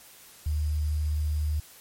sine tone with sample-and-hold, 75.9 Hz, D#2, 42 cents flat, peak -24 dBFS, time 0.46-1.6 s, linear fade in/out 5 ms, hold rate 4900 Hz, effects white hiss -51 dBFS RMS until 1.8 s + MP3 64 kbps

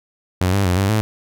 sawtooth tone with pitch steps, 91.6 / 99.7 / 89.6 / 98 / 108.4 Hz, F#2 / G2 / F2 / G2 / A2, -17 / +30 / +45 / 0 / -25 cents, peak -11 dBFS, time 0.41-1.01 s, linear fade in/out 0 ms, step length 120 ms, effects none

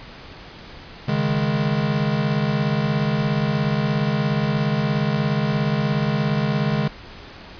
square chord, C# suspended second, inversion none, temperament equal, 138.59 / 155.56 / 207.7 Hz, C#3 / D#3 / G#3, 0 / 0 / 0 cents, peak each -24 dBFS, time 1.08-6.88 s, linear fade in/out 5 ms, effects pink hiss -40 dBFS RMS until 7.59 s + resampled to 11025 Hz

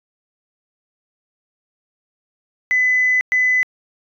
sine tone bursts at uneven times, 2008 Hz, B6, 28 cents sharp, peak -12 dBFS, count 2, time 2.71-3.21 / 3.32-3.63 s, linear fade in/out 0 ms, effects tanh soft clip ceiling -8 dBFS

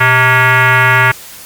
sine tone with frequency modulation, 121.3 Hz, B2, 31 cents flat, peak -5 dBFS, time 0-1.12 s, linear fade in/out 10 ms, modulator 514 Hz, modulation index 4.2, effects white hiss -32 dBFS RMS until 1.45 s + MP3 96 kbps

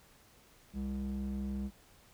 square tone with band-pass filter, 67 Hz, C2, 42 cents sharp, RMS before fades -37 dBFS, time 0.73-1.71 s, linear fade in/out 50 ms, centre 160 Hz, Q 8.6, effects pink hiss -62 dBFS RMS until 2.13 s

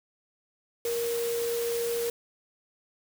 sine tone in noise, 469 Hz, A#4, 11 cents sharp, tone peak -27 dBFS, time 0.85-2.1 s, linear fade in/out 2 ms, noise white, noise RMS -37 dBFS, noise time 0.85-2.1 s, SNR +7 dB, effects none

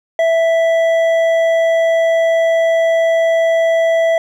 sine tone with hard clipping, 659.3 Hz, E5, in tune, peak -12 dBFS, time 0.19-4.18 s, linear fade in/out 2 ms, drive 7 dB, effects none

